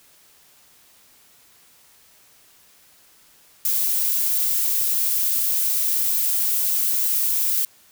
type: noise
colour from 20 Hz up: violet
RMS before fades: -21 dBFS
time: 3.65-7.65 s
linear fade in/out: 2 ms
effects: white hiss -54 dBFS RMS until 7.91 s